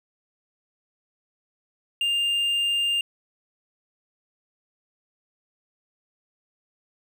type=tone with hard clipping; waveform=triangle; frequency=2803 Hz; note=F7; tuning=6 cents sharp; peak=-22 dBFS; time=2.01-3.01 s; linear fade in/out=2 ms; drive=6 dB; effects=none